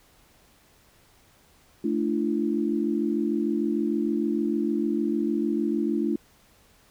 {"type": "chord", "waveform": "sine", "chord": "D minor", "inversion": "second", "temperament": "equal with one note detuned", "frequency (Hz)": [220, 293.7, 340.3], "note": ["A3", "D4", "F4"], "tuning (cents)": [0, 0, -45], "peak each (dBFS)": -27, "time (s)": [1.84, 6.16], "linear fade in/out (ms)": 5, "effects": ["pink hiss -59 dBFS RMS until 6.9 s"]}